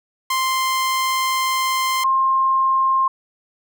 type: tone pair in turn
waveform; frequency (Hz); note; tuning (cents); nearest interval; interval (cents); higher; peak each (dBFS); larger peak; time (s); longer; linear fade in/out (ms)
sawtooth / sine; 1046.5 / 1061.1; C6 / C6; 0 / +24; unison; 24; second; -14; neither; 0.3-2.04 / 2.04-3.08; first; 5
effects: none